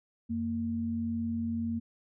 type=tone pair together; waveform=sine; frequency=90.78 / 230.4 Hz; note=F#2 / A#3; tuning=-32 / -20 cents; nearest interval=octave + major third; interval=1612 cents; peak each=-38 / -30 dBFS; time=0.29-1.8 s; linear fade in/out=20 ms; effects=none